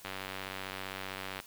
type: click train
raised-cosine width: 0.3 ms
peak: -22 dBFS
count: 130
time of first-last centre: 0.05-1.401 s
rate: 95.5 Hz
effects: white hiss -54 dBFS RMS until 1.46 s